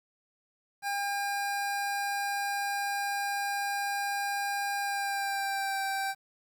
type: tone with pitch glide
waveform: 25% pulse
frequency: 804 to 781.1 Hz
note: G5 to G5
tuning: +44 to -6 cents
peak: -26 dBFS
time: 0.82-6.15 s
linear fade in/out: 50 ms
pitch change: -50 cents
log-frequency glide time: 4.81-5.82 s
effects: 10-bit